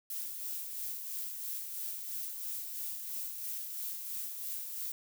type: noise with tremolo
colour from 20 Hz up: violet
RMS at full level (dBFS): -38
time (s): 0.1-4.92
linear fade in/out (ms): 2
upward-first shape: sine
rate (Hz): 3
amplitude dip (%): 40
effects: none